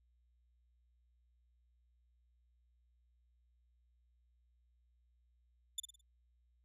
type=tone with echo; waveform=20% pulse; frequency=3520 Hz; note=A7; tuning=in tune; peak=-30 dBFS; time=5.78-5.8 s; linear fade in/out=5 ms; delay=53 ms; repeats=4; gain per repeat=-8 dB; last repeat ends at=6.012 s; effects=added 60 Hz sine -70 dBFS peak until 6.64 s